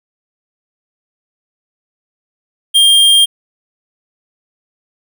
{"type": "tone", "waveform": "square", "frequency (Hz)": 3204, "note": "G7", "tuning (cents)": 37, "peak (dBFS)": -6, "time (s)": [2.74, 3.26], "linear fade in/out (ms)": 20, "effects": []}